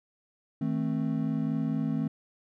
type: chord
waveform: triangle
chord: A diminished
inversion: second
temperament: just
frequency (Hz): 158.4 / 220 / 264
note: Eb3 / A3 / C4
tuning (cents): +31 / 0 / +16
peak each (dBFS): -29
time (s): 0.61-2.08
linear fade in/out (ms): 5
effects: none